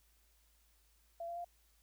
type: tone with pitch steps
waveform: sine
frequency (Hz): 677 / 686.8 / 696.8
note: E5 / F5 / F5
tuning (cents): +46 / -29 / -4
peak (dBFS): -40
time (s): 1.2-1.446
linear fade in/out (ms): 5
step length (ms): 82
effects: added 54 Hz sine -70 dBFS peak until 1.82 s + white hiss -73 dBFS RMS until 1.82 s